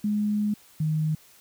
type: tone pair in turn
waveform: sine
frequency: 209.1 / 155.39 Hz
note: G#3 / D#3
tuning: +12 / -2 cents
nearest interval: perfect fourth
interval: 514 cents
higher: first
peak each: -22 dBFS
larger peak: neither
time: 0.04-0.54 / 0.8-1.15 s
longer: first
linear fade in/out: 5 ms
effects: white hiss -55 dBFS RMS until 1.4 s